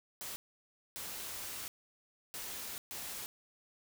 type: noise bursts at uneven times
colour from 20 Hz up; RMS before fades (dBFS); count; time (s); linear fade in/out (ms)
white; -43; 4; 0.21-0.36 / 0.96-1.68 / 2.34-2.78 / 2.91-3.26; 0
effects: none